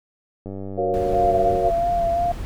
click train, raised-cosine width 2 ms, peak -20 dBFS, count 108, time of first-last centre 0.46-1.556 s, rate 97.6 Hz
sine chord, Gb major seventh, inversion none, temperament equal, 370 / 466.2 / 554.4 / 698.5 Hz, Gb4 / Bb4 / Db5 / F5, 0 / 0 / 0 / 0 cents, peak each -25 dBFS, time 0.77-1.71 s, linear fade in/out 20 ms
brown noise, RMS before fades -30 dBFS, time 0.94-2.45 s, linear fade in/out 0 ms
sine tone with vibrato, 688 Hz, F5, 26 cents flat, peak -18 dBFS, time 1.13-2.32 s, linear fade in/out 5 ms, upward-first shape sine, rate 2.9 Hz, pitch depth 26 cents each way
effects none

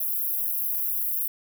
white high-pass noise, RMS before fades -27 dBFS, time 0-1.28 s, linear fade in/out 5 ms, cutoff 11000 Hz, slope 96 dB/octave, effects none

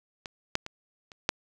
clicks, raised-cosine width 0.2 ms, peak -20 / -8 / -20 / -29 / -6 dBFS, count 5, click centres 0.258 / 0.554 / 0.664 / 1.118 / 1.291 s, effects none

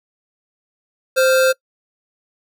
square tone pair together, 522.1 / 1393 Hz, C5 / F6, -4 / -5 cents, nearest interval octave + perfect fourth, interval 1699 cents, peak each -13 / -21 dBFS, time 1.16-1.53 s, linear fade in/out 20 ms, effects noise-tail reverb RT60 0.1 s tail -23 dB re dry

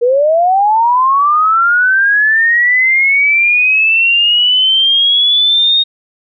sine linear sweep, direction up, 466.2 to 3728 Hz, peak -7 dBFS, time 0.01-5.84 s, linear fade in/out 20 ms, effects none

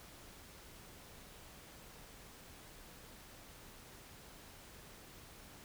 silence, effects pink hiss -56 dBFS RMS until 5.64 s

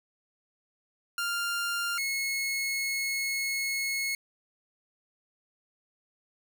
sawtooth tone pair in turn, 1396.9 / 2180 Hz, F6 / C#7, 0 / -29 cents, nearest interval minor sixth, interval 771 cents, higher second, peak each -25 dBFS, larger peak neither, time 1.18-1.98 / 1.98-4.15 s, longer second, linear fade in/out 2 ms, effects none

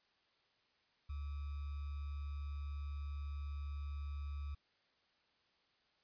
sine tone with sample-and-hold, 72 Hz, D2, 34 cents flat, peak -40 dBFS, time 1.09-4.55 s, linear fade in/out 10 ms, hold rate 1225 Hz, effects white hiss -75 dBFS RMS until 6.03 s + resampled to 11025 Hz

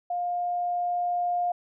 sine tone with level ramp, 707 Hz, F5, 21 cents sharp, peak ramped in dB -26 to -23 dBFS, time 0.1-1.52 s, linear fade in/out 5 ms, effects none

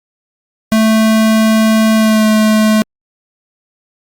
square tone with pitch glide, 220 to 216.1 Hz, A3 to A3, 0 to -31 cents, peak -8 dBFS, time 0.72-2.82 s, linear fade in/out 0 ms, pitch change -31 cents, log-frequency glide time 1.96-2.26 s, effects Opus 48 kbps

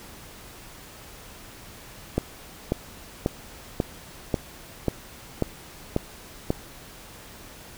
click train, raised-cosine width 2 ms, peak -8 dBFS, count 9, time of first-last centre 2.18-6.504 s, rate 1.85 Hz, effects pink hiss -45 dBFS RMS until 7.77 s

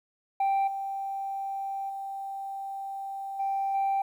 sine tone with level steps, 784 Hz, G5, in tune, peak -20 / -30 / -33 / -25 / -22 dBFS, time 0.4-4.02 s, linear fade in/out 5 ms, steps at 0.67 / 1.89 / 3.39 / 3.74 s, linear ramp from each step 10 ms, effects tanh soft clip ceiling -22 dBFS + 10-bit

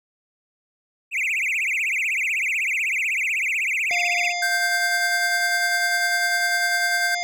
triangle tone with vibrato, 2356 Hz, D7, 5 cents sharp, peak -19 dBFS, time 1.11-4.34 s, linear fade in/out 50 ms, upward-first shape triangle, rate 16 Hz, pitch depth 290 cents each way
harmonic tone, 703 Hz, F5, 11 cents sharp, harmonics 1 / 3 / 5 / 7 / 9 / 10, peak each -27 / -27 / -36 / -33 / -38 / -41 dBFS, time 3.91-7.23 s, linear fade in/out 0 ms
square tone with tremolo, 1568 Hz, G6, in tune, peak -20 dBFS, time 4.42-7.15 s, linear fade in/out 5 ms, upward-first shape sine, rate 10 Hz, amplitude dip 40%
effects none

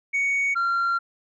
sine tone pair in turn, 2232 / 1377.4 Hz, C#7 / F6, +11 / -24 cents, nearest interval minor sixth, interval 835 cents, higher first, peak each -18 dBFS, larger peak neither, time 0.13-0.55 / 0.55-0.99 s, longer second, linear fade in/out 20 ms, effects tanh soft clip ceiling -19 dBFS

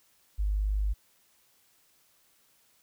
sine tone, 50.9 Hz, G#1, 34 cents flat, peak -25 dBFS, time 0.38-0.94 s, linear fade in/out 20 ms, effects white hiss -66 dBFS RMS until 2.82 s

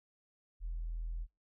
sine tone, 41.2 Hz, E1, in tune, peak -35 dBFS, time 0.6-1.27 s, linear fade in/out 50 ms, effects noise-tail reverb RT60 0.2 s tail -24 dB re dry + tanh soft clip ceiling -32 dBFS

